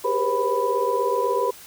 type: tone cluster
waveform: sine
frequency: 388.1 / 404.6 / 481 / 529 / 990 Hz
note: G4 / G#4 / B4 / C5 / B5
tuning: -17 / -45 / -46 / +19 / +4 cents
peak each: -29 / -27 / -24 / -28 / -24 dBFS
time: 0.04-1.51 s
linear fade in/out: 10 ms
effects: white hiss -44 dBFS RMS until 1.66 s